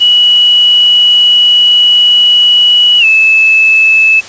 sine tone with pitch glide, 2933 to 2613 Hz, F#7 to E7, -16 to -16 cents, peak -3 dBFS, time 0-4.21 s, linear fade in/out 20 ms, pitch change -200 cents, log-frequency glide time 2.99-3.05 s, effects white hiss -28 dBFS RMS until 4.28 s + resampled to 16000 Hz

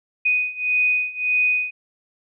sine beating tone pair, 2489 / 2490.7 Hz, D#7 / D#7, 0 / +1 cents, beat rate 1.7 Hz, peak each -22 / -20 dBFS, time 0.25-1.71 s, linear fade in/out 10 ms, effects none

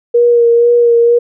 sine tone with vibrato, 473.2 Hz, A#4, 26 cents sharp, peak -5 dBFS, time 0.14-1.19 s, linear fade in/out 10 ms, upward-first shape sine, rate 2.1 Hz, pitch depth 21 cents each way, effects none

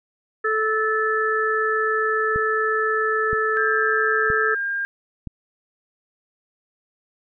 harmonic tone, 436.4 Hz, A4, 14 cents flat, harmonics 1 / 3 / 4, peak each -23 / -23 / -23 dBFS, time 0.44-4.55 s, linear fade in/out 10 ms
click train, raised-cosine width 5 ms, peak -18 dBFS, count 4, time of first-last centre 2.36-5.273 s, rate 1.03 Hz
sine tone, 1606 Hz, G6, 41 cents sharp, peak -22 dBFS, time 3.57-4.85 s, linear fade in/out 0 ms
effects none

